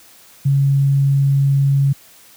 sine tone, 138.59 Hz, C#3, in tune, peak -11 dBFS, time 0.45-1.93 s, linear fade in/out 10 ms, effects white hiss -46 dBFS RMS until 2.36 s + high-pass 60 Hz 12 dB/octave

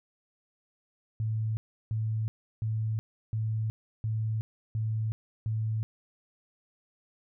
sine tone bursts, 110 Hz, A2, in tune, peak -27 dBFS, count 7, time 1.2-5.83 s, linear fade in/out 0 ms, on 370 ms, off 340 ms, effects none

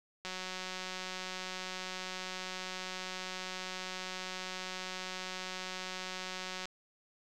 click train, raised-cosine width 0.2 ms, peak -23 dBFS, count 1186, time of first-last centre 0.25-6.655 s, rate 185 Hz, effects none

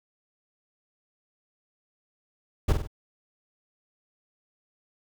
brown noise with echo, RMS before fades -19 dBFS, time 2.68-2.73 s, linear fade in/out 10 ms, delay 48 ms, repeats 3, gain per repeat -6 dB, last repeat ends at 2.874 s, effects none

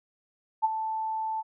sine tone with ADSR envelope, 880 Hz, A5, in tune, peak -18 dBFS, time 0.62-1.43 s, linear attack 25 ms, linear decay 27 ms, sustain -10 dB, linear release 33 ms, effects none

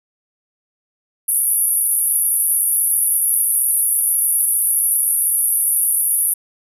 pink band-pass noise, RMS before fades -17 dBFS, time 1.28-6.34 s, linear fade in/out 10 ms, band 9900 to 12000 Hz, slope 96 dB/octave, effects none

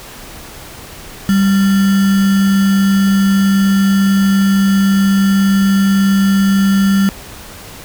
sine tone with sample-and-hold, 196 Hz, G3, in tune, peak -8 dBFS, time 1.29-7.09 s, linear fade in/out 0 ms, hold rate 1575 Hz, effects pink hiss -33 dBFS RMS until 7.84 s

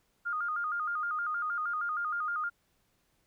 sine tone with vibrato, 1318.5 Hz, E6, in tune, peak -30 dBFS, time 0.25-2.5 s, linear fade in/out 20 ms, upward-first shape square, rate 6.4 Hz, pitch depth 110 cents each way, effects pink hiss -73 dBFS RMS until 3.26 s

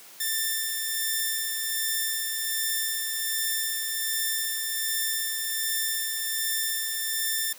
5% pulse tone with tremolo, 1784 Hz, A6, 23 cents sharp, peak -14 dBFS, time 0.2-7.53 s, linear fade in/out 5 ms, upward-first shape sine, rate 1.3 Hz, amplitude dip 30%, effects white hiss -48 dBFS RMS until 7.58 s + high-pass 200 Hz 12 dB/octave

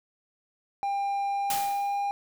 triangle tone with pitch glide, 798 to 805.4 Hz, G5 to G5, +31 to +47 cents, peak -24 dBFS, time 0.83-2.11 s, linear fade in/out 0 ms, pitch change +16 cents, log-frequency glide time 1.27-1.99 s
white noise with exponential decay, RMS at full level -29 dBFS, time 1.5-2.06 s, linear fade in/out 2 ms, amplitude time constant 120 ms
effects none

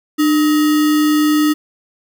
sine tone with sample-and-hold, 301.7 Hz, D4, 47 cents sharp, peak -10 dBFS, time 0.18-1.54 s, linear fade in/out 20 ms, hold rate 1575 Hz, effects none

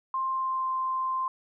sine tone with pitch glide, 1054 to 1044.3 Hz, C6 to C6, +12 to -4 cents, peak -26 dBFS, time 0.14-1.28 s, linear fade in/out 2 ms, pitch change -16 cents, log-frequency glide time 0.28-0.7 s, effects none

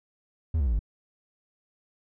triangle tone with pitch steps, 80.7 / 69.45 / 59.76 / 51.43 Hz, E2 / C#2 / A#1 / G#1, -36 / +4 / +44 / -16 cents, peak -20 dBFS, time 0.54-0.792 s, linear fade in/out 5 ms, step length 63 ms, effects none

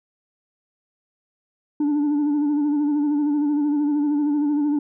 sine tone with vibrato, 293.4 Hz, D4, 2 cents flat, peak -15 dBFS, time 1.8-4.79 s, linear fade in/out 5 ms, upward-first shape sine, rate 13 Hz, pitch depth 46 cents each way, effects tanh soft clip ceiling -17 dBFS

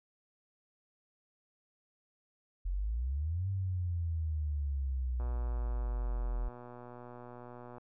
sine exponential two-way sweep, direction up then down, 42.7 to 98 to 42.7 Hz, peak -31 dBFS, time 2.65-6.49 s, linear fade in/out 10 ms, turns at 3.49 s
click train, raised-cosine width 1 ms, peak -35 dBFS, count 316, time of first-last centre 5.2-7.782 s, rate 122 Hz
effects none

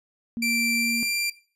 sine tone, 232 Hz, A#3, 8 cents flat, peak -27 dBFS, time 0.37-1.03 s, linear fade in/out 0 ms
sawtooth tone with pitch glide, 2349 to 2369 Hz, D7 to D7, 0 to +14 cents, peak -20 dBFS, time 0.42-1.3 s, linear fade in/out 5 ms, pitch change +14 cents, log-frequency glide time 0.76-1.03 s
effects noise-tail reverb RT60 0.4 s tail -18 dB re dry + resampled to 32000 Hz

